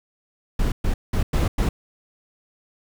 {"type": "noise bursts at uneven times", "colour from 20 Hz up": "brown", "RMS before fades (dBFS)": -20, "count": 5, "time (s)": [[0.59, 0.72], [0.84, 0.94], [1.13, 1.23], [1.33, 1.48], [1.58, 1.69]], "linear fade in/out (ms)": 5, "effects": []}